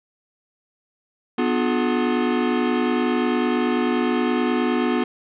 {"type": "chord", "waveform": "square", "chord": "B diminished seventh", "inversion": "none", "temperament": "just", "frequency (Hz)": [246.9, 296.3, 355.6, 426.7], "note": ["B3", "D4", "F4", "Ab4"], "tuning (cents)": [0, 15, 31, 47], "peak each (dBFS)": [-22, -28, -25, -28], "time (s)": [1.38, 5.04], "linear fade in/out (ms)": 5, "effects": ["resampled to 8000 Hz", "9-bit"]}